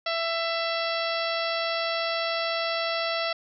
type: harmonic tone with a mistuned harmonic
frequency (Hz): 666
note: E5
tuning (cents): +18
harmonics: 1 / 2 / 3 / 4 / 5 / 6 / 7 / 8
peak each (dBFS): -29 / -32 / -34 / -35 / -36 / -37 / -37 / -38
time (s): 0.06-3.33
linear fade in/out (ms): 5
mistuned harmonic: 7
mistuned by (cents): -35
effects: none